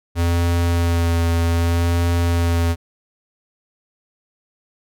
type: tone with vibrato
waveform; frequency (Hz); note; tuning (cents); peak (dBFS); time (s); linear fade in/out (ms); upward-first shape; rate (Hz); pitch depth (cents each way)
square; 85; F2; -46; -16; 0.15-2.76; 50; sine; 0.64; 17
effects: none